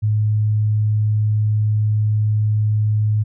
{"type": "tone", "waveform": "sine", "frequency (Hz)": 106.7, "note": "G#2", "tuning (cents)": 47, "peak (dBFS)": -14, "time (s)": [0.02, 3.24], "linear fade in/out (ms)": 20, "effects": []}